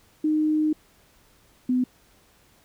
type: tone pair in turn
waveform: sine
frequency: 307.8 / 251.9 Hz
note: D#4 / B3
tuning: -19 / +34 cents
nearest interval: minor third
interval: 347 cents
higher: first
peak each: -19 dBFS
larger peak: neither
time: 0.24-0.73 / 1.69-1.84 s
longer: first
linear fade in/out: 5 ms
effects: pink hiss -59 dBFS RMS until 2.64 s

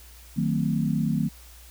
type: chord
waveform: sine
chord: D# diminished seventh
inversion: none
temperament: equal with one note detuned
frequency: 155.56 / 185 / 225.1 / 261.6 Hz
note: D#3 / F#3 / A3 / C4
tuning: 0 / 0 / +40 / 0 cents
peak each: -26 / -28 / -26 / -32 dBFS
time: 0.36-1.29 s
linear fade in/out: 20 ms
effects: added 60 Hz sine -47 dBFS peak until 1.7 s + white hiss -51 dBFS RMS until 1.7 s

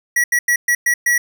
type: tone bursts at uneven times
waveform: square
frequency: 1929 Hz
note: B6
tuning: 41 cents flat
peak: -13 dBFS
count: 6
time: 0.16-0.24 / 0.32-0.39 / 0.48-0.56 / 0.68-0.75 / 0.86-0.94 / 1.06-1.18 s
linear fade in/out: 5 ms
effects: none

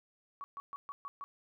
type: tone bursts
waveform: sine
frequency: 1124 Hz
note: C#6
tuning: 24 cents sharp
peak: -40 dBFS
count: 6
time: 0.41-1.24 s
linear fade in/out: 0 ms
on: 30 ms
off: 130 ms
effects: none

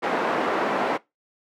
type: band-pass noise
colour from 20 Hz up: pink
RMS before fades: -24 dBFS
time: 0.02-0.98 s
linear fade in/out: 20 ms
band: 310 to 1400 Hz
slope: 12 dB/octave
effects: noise-tail reverb RT60 0.2 s tail -21 dB re dry + high-pass 200 Hz 12 dB/octave

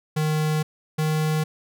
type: tone pair in turn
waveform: square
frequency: 154.4 / 155.29 Hz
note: D#3 / D#3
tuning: -13 / -3 cents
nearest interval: unison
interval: 10 cents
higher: second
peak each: -21 dBFS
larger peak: neither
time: 0.16-0.63 / 0.98-1.44 s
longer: first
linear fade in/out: 10 ms
effects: none

